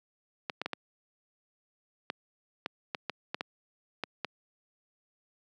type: clicks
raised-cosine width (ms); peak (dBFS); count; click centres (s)
0.3; -16; 12; 0.498 / 0.616 / 0.66 / 0.733 / 2.101 / 2.661 / 2.948 / 3.097 / 3.345 / 3.409 / 4.037 / 4.247
effects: high-pass 200 Hz 12 dB/octave